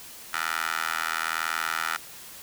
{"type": "tone with high-pass filter", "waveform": "15% pulse", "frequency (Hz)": 81, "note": "E2", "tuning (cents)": -30, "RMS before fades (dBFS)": -29, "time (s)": [0.33, 1.97], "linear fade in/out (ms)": 10, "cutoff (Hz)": 1400, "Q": 2.9, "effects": ["white hiss -44 dBFS RMS until 2.42 s"]}